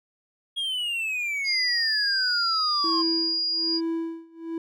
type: exponential sweep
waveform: triangle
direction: down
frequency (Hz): 3300 to 1048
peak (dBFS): -24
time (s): 0.56-3.03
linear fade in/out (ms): 20
type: tone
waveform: sine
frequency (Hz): 4860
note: D#8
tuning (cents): -42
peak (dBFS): -23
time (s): 1.44-3.81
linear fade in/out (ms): 50
type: tone with tremolo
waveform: triangle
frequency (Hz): 329.6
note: E4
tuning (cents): 0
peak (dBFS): -22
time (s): 2.84-4.58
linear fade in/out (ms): 2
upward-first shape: sine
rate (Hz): 1.2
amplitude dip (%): 95
effects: none